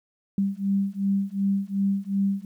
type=beating tone pair; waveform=sine; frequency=195.8 / 198.5 Hz; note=G3 / G3; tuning=-2 / +22 cents; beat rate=2.7 Hz; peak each=-25 dBFS; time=0.38-2.45 s; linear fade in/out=2 ms; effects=10-bit